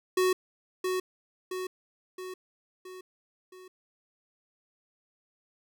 square tone with echo, 370 Hz, F#4, in tune, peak -23 dBFS, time 0.17-0.33 s, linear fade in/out 5 ms, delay 670 ms, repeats 5, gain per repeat -5 dB, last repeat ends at 3.68 s, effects none

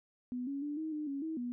sine tone with pitch steps, 248.2 / 278.7 / 293 / 315.6 / 302.2 / 277.8 / 320 / 243.4 Hz, B3 / C#4 / D4 / D#4 / D4 / C#4 / D#4 / B3, +9 / +9 / -4 / +25 / +50 / +4 / +49 / -25 cents, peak -35 dBFS, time 0.32-1.52 s, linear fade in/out 0 ms, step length 150 ms, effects none

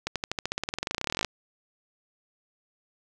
accelerating click train, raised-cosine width 0.2 ms, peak -11 dBFS, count 28, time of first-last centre 0.07-1.247 s, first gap 87 ms, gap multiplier 0.94, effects none

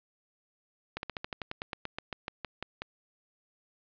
slowing click train, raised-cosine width 0.3 ms, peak -19 dBFS, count 17, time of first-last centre 0.97-2.82 s, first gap 61 ms, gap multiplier 1.08, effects resampled to 11025 Hz + 10-bit

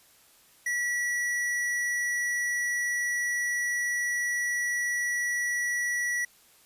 sine tone with tanh clipping, 1941 Hz, B6, 31 cents flat, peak -28 dBFS, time 0.66-6.25 s, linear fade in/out 5 ms, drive 16 dB, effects white hiss -59 dBFS RMS until 6.65 s + resampled to 32000 Hz

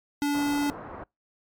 square tone, 288.3 Hz, D4, 32 cents flat, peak -24 dBFS, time 0.22-0.7 s, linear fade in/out 0 ms
white low-pass noise, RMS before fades -40 dBFS, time 0.34-1.04 s, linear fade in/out 5 ms, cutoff 1200 Hz, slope 24 dB/octave
effects noise-tail reverb RT60 0.2 s tail -26 dB re dry + MP3 96 kbps

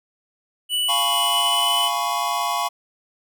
square tone with pitch glide, 2962 to 2996 Hz, F#7 to F#7, +1 to +21 cents, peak -20 dBFS, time 0.69-1.91 s, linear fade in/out 50 ms, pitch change +20 cents, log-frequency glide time 1.2-1.8 s
square chord, C# dominant seventh, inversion first, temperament equal, 698.5 / 830.6 / 987.8 / 1108.7 Hz, E#5 / G#5 / B5 / C#6, 0 / 0 / 0 / 0 cents, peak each -28 / -29 / -27 / -26 dBFS, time 0.88-2.69 s, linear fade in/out 20 ms
effects none

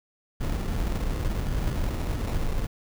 brown noise with sample-and-hold, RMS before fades -27 dBFS, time 0.4-2.67 s, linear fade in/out 10 ms, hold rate 1575 Hz, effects none

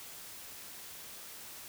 silence, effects white hiss -48 dBFS RMS until 1.68 s

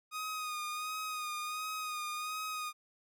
sawtooth tone with vibrato, 1241 Hz, D#6, 5 cents flat, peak -33 dBFS, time 0.11-2.73 s, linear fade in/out 50 ms, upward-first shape sine, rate 1.4 Hz, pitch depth 34 cents each way, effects none

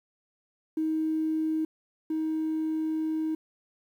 triangle tone pair in turn, 315.5 / 315.5 Hz, D#4 / D#4, +24 / +24 cents, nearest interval unison, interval 0 cents, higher neither, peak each -21 / -23 dBFS, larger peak first, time 0.77-1.65 / 2.1-3.35 s, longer second, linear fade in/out 5 ms, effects tanh soft clip ceiling -23 dBFS + 10-bit

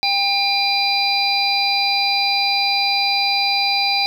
harmonic tone, 800 Hz, G5, 35 cents sharp, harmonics 1 / 3 / 5 / 6, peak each -21 / -21 / -21 / -21 dBFS, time 0.03-4.06 s, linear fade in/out 0 ms, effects 7-bit

